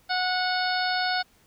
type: harmonic tone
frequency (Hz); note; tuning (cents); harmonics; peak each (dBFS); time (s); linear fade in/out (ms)
734; F#5; -14; 1 / 2 / 3 / 4 / 5 / 6 / 7; -27 / -28 / -36 / -39 / -35 / -31 / -37; 0.09-1.23; 20
effects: pink hiss -61 dBFS RMS until 1.46 s